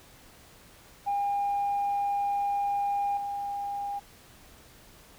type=tone with level steps; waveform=sine; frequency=807 Hz; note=G#5; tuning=50 cents flat; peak=-24 / -30 dBFS; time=1.06-4 s; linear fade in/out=20 ms; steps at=3.17 s; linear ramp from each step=2 ms; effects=tanh soft clip ceiling -22 dBFS + pink hiss -54 dBFS RMS until 5.18 s

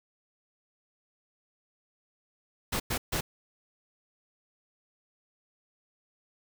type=noise bursts at uneven times; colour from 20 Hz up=pink; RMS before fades=-30 dBFS; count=3; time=2.72-2.8 / 2.9-2.98 / 3.12-3.21 s; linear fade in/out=10 ms; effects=none

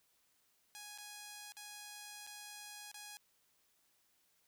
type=tone with dropouts; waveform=5% pulse; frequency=830.6 Hz; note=G#5; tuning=in tune; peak=-37 dBFS; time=0.75-3.17 s; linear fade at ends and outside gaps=0 ms; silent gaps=0.977-0.984 / 1.521-1.568 / 2.266-2.272 / 2.915-2.943 s; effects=white hiss -75 dBFS RMS until 4.47 s

